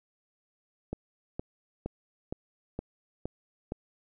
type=click train; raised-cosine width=2 ms; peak=-20 dBFS; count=7; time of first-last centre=0.93-3.721 s; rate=2.15 Hz; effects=none